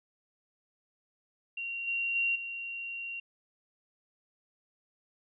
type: tone with level steps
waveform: sine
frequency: 2756 Hz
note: F7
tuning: 24 cents flat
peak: -34 / -29 / -26 / -36 dBFS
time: 1.57-3.2 s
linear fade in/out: 5 ms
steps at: 1.87 / 2.15 / 2.35 s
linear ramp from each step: 10 ms
effects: none